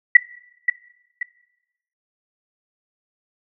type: tone with echo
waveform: sine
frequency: 1952 Hz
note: B6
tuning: 21 cents flat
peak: -3 dBFS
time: 0.15-0.17 s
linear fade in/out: 5 ms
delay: 530 ms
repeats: 2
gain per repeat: -9 dB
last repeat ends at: 1.23 s
effects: noise-tail reverb RT60 0.9 s tail -19 dB re dry